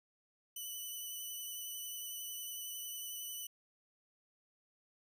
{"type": "tone with vibrato", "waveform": "5% pulse", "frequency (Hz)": 2984, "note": "F#7", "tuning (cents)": 14, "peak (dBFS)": -34, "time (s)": [0.56, 3.47], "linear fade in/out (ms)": 5, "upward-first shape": "sine", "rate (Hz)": 11, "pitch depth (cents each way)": 13, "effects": []}